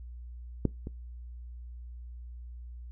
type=clicks; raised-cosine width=3 ms; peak=-12 / -25 dBFS; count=2; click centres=0.653 / 0.871 s; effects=noise-tail reverb RT60 0.2 s tail -22 dB re dry + added 60 Hz sine -41 dBFS peak until 2.91 s